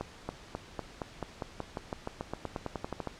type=accelerating click train; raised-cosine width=1 ms; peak=-20 dBFS; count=21; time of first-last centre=0.01-3.073 s; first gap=280 ms; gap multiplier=0.93; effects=pink hiss -51 dBFS RMS until 3.19 s + low-pass 6000 Hz 12 dB/octave